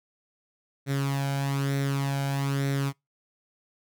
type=tone with flanger; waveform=sawtooth; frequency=138.59 Hz; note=C#3; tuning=in tune; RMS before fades=-27 dBFS; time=0.86-2.93 s; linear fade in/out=50 ms; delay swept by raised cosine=0.51 to 1.32 ms; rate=1.1 Hz; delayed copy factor=+0.6; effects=noise-tail reverb RT60 0.2 s tail -26 dB re dry